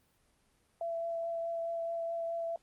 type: tone with vibrato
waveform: sine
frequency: 670 Hz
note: E5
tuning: 28 cents sharp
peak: -33 dBFS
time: 0.81-2.56 s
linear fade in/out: 2 ms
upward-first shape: triangle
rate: 4.7 Hz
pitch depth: 13 cents each way
effects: pink hiss -71 dBFS RMS until 2.62 s + Opus 32 kbps